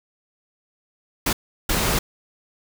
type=noise bursts at uneven times; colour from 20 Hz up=pink; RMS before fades=-21 dBFS; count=2; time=1.26-1.33 / 1.69-1.99 s; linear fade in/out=5 ms; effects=none